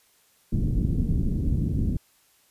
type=low-pass noise; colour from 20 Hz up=pink; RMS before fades=-24 dBFS; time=0.52-1.97 s; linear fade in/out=5 ms; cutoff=270 Hz; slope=24 dB/octave; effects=white hiss -62 dBFS RMS until 2.5 s + resampled to 32000 Hz